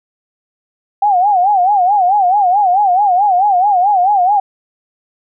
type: tone with vibrato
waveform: sine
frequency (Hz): 770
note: G5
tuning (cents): -31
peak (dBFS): -8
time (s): 1.02-4.4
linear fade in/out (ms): 5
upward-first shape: sine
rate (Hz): 4.6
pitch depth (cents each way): 150
effects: none